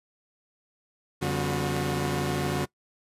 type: tone cluster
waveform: sawtooth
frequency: 87.3 / 143.1 / 193.5 / 250 / 361.6 Hz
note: F2 / D3 / G3 / B3 / F#4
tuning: 0 / -45 / -22 / +21 / -40 cents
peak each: -32 / -25 / -31 / -32 / -27 dBFS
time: 1.21-2.66 s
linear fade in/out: 20 ms
effects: noise-tail reverb RT60 0.1 s tail -21 dB re dry + resampled to 32000 Hz